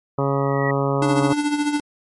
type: harmonic tone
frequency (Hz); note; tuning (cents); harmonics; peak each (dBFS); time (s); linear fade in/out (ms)
138.59; C#3; 0; 1 / 2 / 3 / 4 / 5 / 6 / 7 / 8 / 9; -22 / -26 / -24 / -25 / -31 / -32 / -30 / -31 / -30; 0.18-1.33; 5
type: tone with exponential growth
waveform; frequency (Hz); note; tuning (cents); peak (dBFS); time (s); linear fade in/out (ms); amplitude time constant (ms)
sine; 1925; B6; -45; -21; 0.2-0.71; 5; 110
type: tone with tremolo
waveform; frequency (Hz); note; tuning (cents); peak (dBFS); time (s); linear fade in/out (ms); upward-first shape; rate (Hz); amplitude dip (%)
square; 293.9; D4; +1; -17; 1.02-1.8; 2; sine; 14; 60
effects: MP3 48 kbps